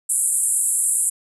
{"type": "band-pass noise", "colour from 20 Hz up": "white", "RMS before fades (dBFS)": -20, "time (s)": [0.09, 1.1], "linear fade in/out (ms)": 10, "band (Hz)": [7700, 11000], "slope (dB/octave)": 96, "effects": []}